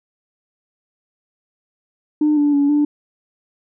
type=tone with pitch steps; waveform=sine; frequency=301.3 / 291.6 / 284.3 / 294.3 Hz; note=D4 / D4 / C#4 / D4; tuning=+44 / -12 / +44 / +4 cents; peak=-11 dBFS; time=2.21-2.85 s; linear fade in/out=5 ms; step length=160 ms; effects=tanh soft clip ceiling -9 dBFS